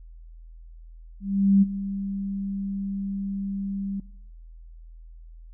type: tone with ADSR envelope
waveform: sine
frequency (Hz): 196.9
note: G3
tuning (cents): +8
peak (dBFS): -13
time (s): 1.2-4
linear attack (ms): 420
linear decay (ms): 24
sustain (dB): -14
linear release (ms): 4
effects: noise-tail reverb RT60 0.8 s tail -22 dB re dry + added 41 Hz sine -42 dBFS peak until 5.53 s